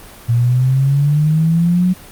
sine exponential sweep, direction up, 116.4 to 185 Hz, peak -10 dBFS, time 0.28-1.94 s, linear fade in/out 20 ms, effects pink hiss -38 dBFS RMS until 2.11 s + Opus 32 kbps

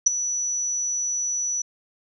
sine tone with ADSR envelope, 5920 Hz, F#8, in tune, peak -9 dBFS, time 0.06-1.62 s, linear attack 10 ms, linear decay 11 ms, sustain -14 dB, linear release 5 ms, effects none

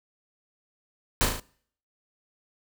pink noise with echo, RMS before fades -22 dBFS, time 1.21-1.25 s, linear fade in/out 0 ms, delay 37 ms, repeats 4, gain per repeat -4 dB, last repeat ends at 1.398 s, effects noise-tail reverb RT60 0.6 s tail -24 dB re dry

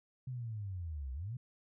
sine linear two-way sweep, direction down then up, 130.81 to 61.9 to 130.81 Hz, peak -38 dBFS, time 0.27-1.37 s, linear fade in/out 5 ms, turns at 1.13 s, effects none

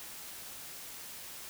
silence, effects white hiss -46 dBFS RMS until 1.49 s

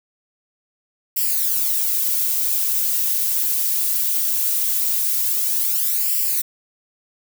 violet noise with flanger, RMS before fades -20 dBFS, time 1.16-6.42 s, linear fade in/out 10 ms, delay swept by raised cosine 0.39 to 5.79 ms, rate 0.2 Hz, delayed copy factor +0.75, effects none

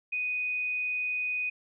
sine tone, 2489 Hz, D#7, in tune, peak -28 dBFS, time 0.12-1.5 s, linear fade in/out 10 ms, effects none

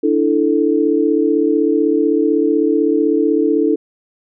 sine chord, D suspended second, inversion none, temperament equal, 293.7 / 329.6 / 440 Hz, D4 / E4 / A4, 0 / 0 / 0 cents, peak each -16 dBFS, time 0.03-3.76 s, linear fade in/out 10 ms, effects none

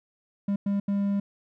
triangle tone bursts at uneven times, 200.3 Hz, G3, 38 cents sharp, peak -21 dBFS, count 3, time 0.48-0.56 / 0.66-0.8 / 0.88-1.2 s, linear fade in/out 5 ms, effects none

